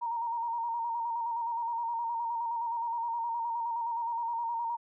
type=tone with vibrato; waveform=sine; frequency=932.3 Hz; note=A#5; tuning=in tune; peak=-30 dBFS; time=0.01-4.77 s; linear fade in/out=20 ms; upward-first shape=square; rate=9.6 Hz; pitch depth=32 cents each way; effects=none